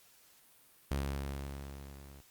sawtooth tone with level ramp, 69.3 Hz, C#2, in tune, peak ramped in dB -27 to -48 dBFS, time 0.91-2.21 s, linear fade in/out 0 ms, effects white hiss -63 dBFS RMS until 2.3 s + Opus 48 kbps

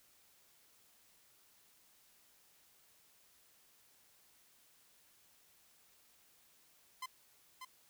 sawtooth tone with echo, 1029 Hz, C6, 29 cents flat, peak -37 dBFS, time 7.02-7.06 s, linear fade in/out 5 ms, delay 590 ms, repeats 1, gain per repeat -6 dB, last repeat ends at 7.65 s, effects white hiss -68 dBFS RMS until 7.89 s

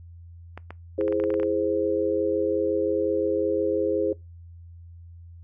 clicks, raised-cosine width 0.5 ms, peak -22 dBFS, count 11, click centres 0.576 / 0.706 / 1.011 / 1.08 / 1.125 / 1.2 / 1.239 / 1.304 / 1.341 / 1.399 / 1.431 s
sine chord, E augmented, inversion none, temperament equal, 329.6 / 415.3 / 523.3 Hz, E4 / G#4 / B#4, 0 / 0 / 0 cents, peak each -27 / -25 / -26 dBFS, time 0.98-4.13 s, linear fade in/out 5 ms
effects noise-tail reverb RT60 0.2 s tail -22 dB re dry + added 85 Hz sine -42 dBFS peak until 5.43 s

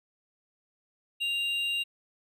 triangle tone pair together, 2794 / 3818 Hz, F7 / A#7, 0 / +41 cents, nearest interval perfect fourth, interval 541 cents, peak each -26 / -37 dBFS, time 1.2-1.84 s, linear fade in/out 20 ms, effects none

